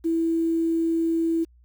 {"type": "tone with quantisation", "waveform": "sine", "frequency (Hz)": 329.6, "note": "E4", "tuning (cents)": 0, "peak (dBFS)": -20, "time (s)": [0.04, 1.45], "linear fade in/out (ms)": 20, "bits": 8, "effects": ["added 60 Hz sine -52 dBFS peak until 1.64 s"]}